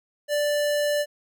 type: tone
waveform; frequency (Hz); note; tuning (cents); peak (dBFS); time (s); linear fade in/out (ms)
square; 587.3; D5; 0; -22; 0.28-1.06; 50
effects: none